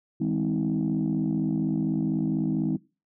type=tone cluster; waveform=sine; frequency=158 / 202.3 / 258.1 / 318.4 Hz; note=D#3 / G#3 / C4 / D#4; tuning=+27 / -45 / -23 / +40 cents; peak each=-28 dBFS; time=0.2-2.77 s; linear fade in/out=10 ms; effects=noise-tail reverb RT60 0.3 s tail -20 dB re dry + tanh soft clip ceiling -17 dBFS

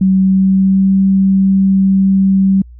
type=tone with pitch glide; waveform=sine; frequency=190 to 192.99 Hz; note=F#3 to G3; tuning=+46 to -27 cents; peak=-7 dBFS; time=0.01-2.62 s; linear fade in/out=5 ms; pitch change=+27 cents; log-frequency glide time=0.15-0.91 s; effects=added 60 Hz sine -33 dBFS peak until 2.79 s

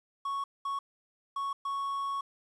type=tone bursts at uneven times; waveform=triangle; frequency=1108.7 Hz; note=C#6; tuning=in tune; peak=-29 dBFS; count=4; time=0.25-0.44 / 0.65-0.79 / 1.36-1.53 / 1.65-2.21 s; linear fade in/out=5 ms; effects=resampled to 24000 Hz + 10-bit

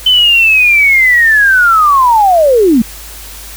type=linear sweep; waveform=sine; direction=down; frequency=3065 to 207.7 Hz; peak=-4 dBFS; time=0.06-2.82 s; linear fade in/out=5 ms; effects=added 52 Hz sine -31 dBFS peak until 3.56 s + white hiss -30 dBFS RMS until 3.56 s

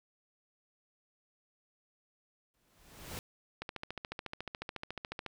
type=noise with exponential growth; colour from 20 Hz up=pink; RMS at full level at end=-40 dBFS; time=2.54-3.19 s; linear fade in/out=0 ms; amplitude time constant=140 ms
type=click train; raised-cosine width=0.3 ms; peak=-23 dBFS; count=24; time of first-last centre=3.62-5.263 s; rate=14 Hz
effects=none

